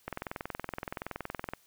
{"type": "click train", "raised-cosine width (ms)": 0.5, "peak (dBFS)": -20, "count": 32, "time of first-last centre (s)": [0.08, 1.535], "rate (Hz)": 21.3, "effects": ["white hiss -65 dBFS RMS until 1.66 s"]}